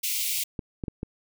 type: high-pass noise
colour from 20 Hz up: white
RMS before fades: -28 dBFS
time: 0.03-0.44 s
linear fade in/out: 10 ms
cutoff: 2100 Hz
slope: 96 dB/octave
type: clicks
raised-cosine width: 3 ms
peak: -18 dBFS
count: 4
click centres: 0.592 / 0.838 / 0.882 / 1.031 s
effects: none